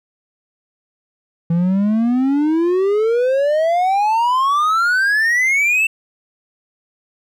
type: exponential sweep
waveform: triangle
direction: up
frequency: 164.81 to 2693 Hz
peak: -11 dBFS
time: 1.5-5.87 s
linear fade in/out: 5 ms
effects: none